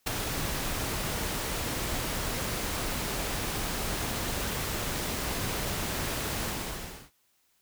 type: noise with ADSR envelope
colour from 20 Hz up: pink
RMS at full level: -24 dBFS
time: 0.06-7.11 s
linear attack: 16 ms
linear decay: 3 ms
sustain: -8 dB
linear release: 670 ms
effects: white hiss -70 dBFS RMS until 7.61 s